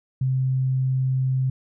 sine tone, 130.81 Hz, C3, in tune, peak -19 dBFS, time 0.21-1.5 s, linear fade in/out 5 ms, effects none

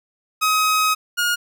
sawtooth tone pair in turn, 1266 / 1431.2 Hz, D#6 / F6, +30 / +42 cents, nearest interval major second, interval 212 cents, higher second, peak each -12 / -14 dBFS, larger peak first, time 0.41-0.95 / 1.17-1.36 s, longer first, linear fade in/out 20 ms, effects none

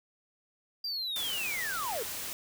triangle linear sweep, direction down, 4800 to 400 Hz, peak -31 dBFS, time 0.84-2.03 s, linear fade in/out 5 ms
white noise, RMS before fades -38 dBFS, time 1.16-2.33 s, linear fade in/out 0 ms
effects none

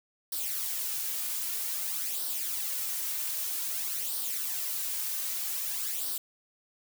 blue noise with flanger, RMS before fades -33 dBFS, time 0.32-6.18 s, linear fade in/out 5 ms, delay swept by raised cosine 0.21 to 3.31 ms, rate 0.52 Hz, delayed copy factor +0.6, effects none

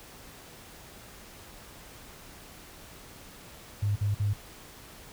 sine tone bursts, 102.4 Hz, G#2, 24 cents flat, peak -24 dBFS, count 3, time 3.82-4.336 s, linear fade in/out 10 ms, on 140 ms, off 48 ms, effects pink hiss -49 dBFS RMS until 5.12 s

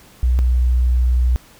sine tone pair in turn, 61.74 / 61.74 Hz, B1 / B1, 0 / 0 cents, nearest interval unison, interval 0 cents, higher neither, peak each -12 dBFS, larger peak neither, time 0.23-0.39 / 0.39-1.36 s, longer second, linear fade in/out 0 ms, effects pink hiss -47 dBFS RMS until 1.59 s

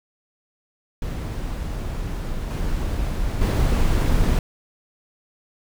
brown noise with level steps, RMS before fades -27 / -24 / -18 dBFS, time 1.02-4.39 s, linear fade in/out 2 ms, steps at 2.5 / 3.41 s, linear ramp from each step 5 ms, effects none

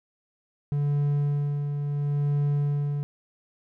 triangle tone with tremolo, 144.5 Hz, D3, 28 cents flat, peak -19 dBFS, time 0.72-3.03 s, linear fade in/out 0 ms, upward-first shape sine, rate 0.73 Hz, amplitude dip 45%, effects none

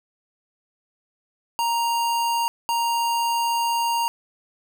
square tone bursts at uneven times, 934 Hz, A#5, 3 cents sharp, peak -21 dBFS, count 2, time 1.59-2.48 / 2.69-4.08 s, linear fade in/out 0 ms, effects none

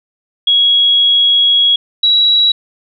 sine tone pair in turn, 3322 / 3891 Hz, G#7 / B7, 0 / -27 cents, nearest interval minor third, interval 273 cents, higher second, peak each -7 dBFS, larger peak neither, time 0.47-1.76 / 2.03-2.52 s, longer first, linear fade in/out 5 ms, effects none

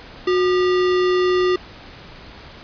sine tone with sample-and-hold, 364.4 Hz, F#4, 26 cents flat, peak -14 dBFS, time 0.27-1.56 s, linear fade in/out 5 ms, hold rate 1575 Hz, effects pink hiss -40 dBFS RMS until 2.63 s + resampled to 11025 Hz

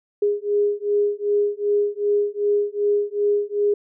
sine beating tone pair, 410 / 412.6 Hz, G#4 / G#4, -22 / -11 cents, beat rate 2.6 Hz, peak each -21 dBFS, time 0.22-3.74 s, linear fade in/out 5 ms, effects none

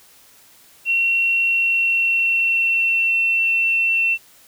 sine tone with pitch glide, 2728 to 2698 Hz, F7 to E7, -41 to +40 cents, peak -15 dBFS, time 0.85-4.18 s, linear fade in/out 50 ms, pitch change -19 cents, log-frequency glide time 1.47-3.35 s, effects white hiss -50 dBFS RMS until 4.47 s

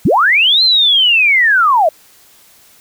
sine linear two-way sweep, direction up then down, 103.83 to 4186 to 591 Hz, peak -7 dBFS, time 0.05-1.89 s, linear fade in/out 5 ms, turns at 0.63 s, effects white hiss -46 dBFS RMS until 2.8 s

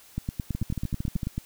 two click trains, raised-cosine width 5 ms, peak -17 / -16 dBFS, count 10 / 12, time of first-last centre 0.55-1.232 / 0.18-1.38 s, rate 13.2 / 9.17 Hz, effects white hiss -53 dBFS RMS until 1.45 s

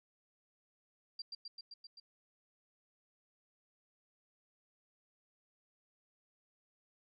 sine tone with echo, 4741 Hz, D8, 16 cents sharp, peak -40 dBFS, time 1.19-1.22 s, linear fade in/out 5 ms, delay 130 ms, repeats 6, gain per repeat -2 dB, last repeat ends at 2 s, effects none

